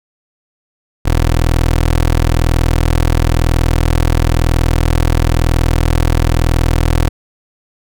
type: tone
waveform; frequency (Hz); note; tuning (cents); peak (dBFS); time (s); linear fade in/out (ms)
20% pulse; 41; E1; -9; -5; 1.05-7.09; 10
effects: none